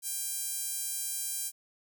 sawtooth tone with high-pass filter, 795 Hz, G5, 24 cents sharp, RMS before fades -35 dBFS, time 0.02-1.52 s, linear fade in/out 50 ms, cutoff 8700 Hz, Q 1.3, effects none

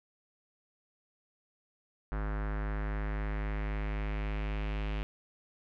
square tone with low-pass filter sweep, 51.91 Hz, G#1, in tune, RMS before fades -34 dBFS, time 2.12-5.03 s, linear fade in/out 0 ms, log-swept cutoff 1500 to 2800 Hz, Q 2.5, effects none

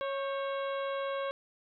harmonic tone with a mistuned harmonic, 550 Hz, C#5, 14 cents flat, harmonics 1 / 2 / 3 / 4 / 5 / 6 / 7, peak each -33 / -38 / -44 / -48 / -50 / -49 / -53 dBFS, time 0.01-1.31 s, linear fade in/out 0 ms, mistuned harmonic 3, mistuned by -69 cents, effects none

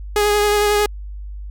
sawtooth tone with vibrato, 415.3 Hz, G#4, in tune, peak -10 dBFS, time 0.16-0.86 s, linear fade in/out 2 ms, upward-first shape sine, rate 11 Hz, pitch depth 16 cents each way, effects added 50 Hz sine -28 dBFS peak until 1.5 s

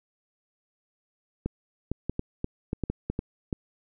clicks, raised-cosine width 3 ms, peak -15 dBFS, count 11, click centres 1.46 / 1.916 / 2.096 / 2.194 / 2.444 / 2.731 / 2.837 / 2.9 / 3.1 / 3.191 / 3.528 s, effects none

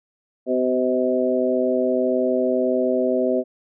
harmonic tone with a mistuned harmonic, 127 Hz, B2, 49 cents sharp, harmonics 2 / 3 / 4 / 5, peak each -23 / -23 / -23 / -23 dBFS, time 0.46-3.44 s, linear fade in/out 50 ms, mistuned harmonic 4, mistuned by +18 cents, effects none

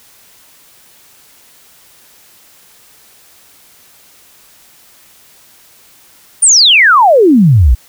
sine exponential sweep, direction down, 9640 to 53.4 Hz, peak -3 dBFS, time 6.42-7.75 s, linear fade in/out 10 ms, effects white hiss -44 dBFS RMS until 7.88 s

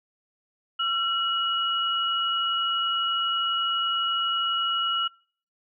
sine tone pair together, 1356 / 2907 Hz, E6 / F#7, +49 / -31 cents, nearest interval octave + minor second, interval 1320 cents, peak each -26 dBFS, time 0.79-5.08 s, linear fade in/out 10 ms, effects noise-tail reverb RT60 0.5 s tail -26 dB re dry

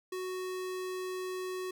square tone, 370 Hz, F#4, in tune, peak -36 dBFS, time 0.12-1.71 s, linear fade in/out 5 ms, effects none

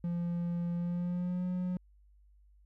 triangle tone with pitch glide, 172.5 to 181.08 Hz, F3 to F#3, -21 to -37 cents, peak -29 dBFS, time 0.04-1.77 s, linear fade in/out 2 ms, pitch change +84 cents, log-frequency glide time 0.75-1.46 s, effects added 50 Hz sine -59 dBFS peak until 2.65 s

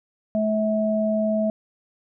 sine tone pair together, 215.4 / 647.2 Hz, A3 / E5, -37 / -32 cents, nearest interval octave + perfect fifth, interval 1905 cents, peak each -22 dBFS, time 0.35-1.5 s, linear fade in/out 0 ms, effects none

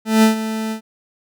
40% pulse tone with ADSR envelope, 220 Hz, A3, in tune, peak -7 dBFS, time 0.05-0.81 s, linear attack 180 ms, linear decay 120 ms, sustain -13 dB, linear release 94 ms, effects none

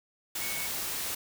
sine tone in noise, 2217 Hz, C#7, in tune, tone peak -38 dBFS, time 0.41-0.67 s, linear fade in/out 5 ms, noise white, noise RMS -34 dBFS, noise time 0.35-1.15 s, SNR -7 dB, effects none

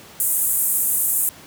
white band-pass noise, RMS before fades -20 dBFS, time 0.2-1.29 s, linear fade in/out 0 ms, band 7800 to 16000 Hz, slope 48 dB/octave, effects pink hiss -43 dBFS RMS until 1.46 s + high-pass 100 Hz 12 dB/octave

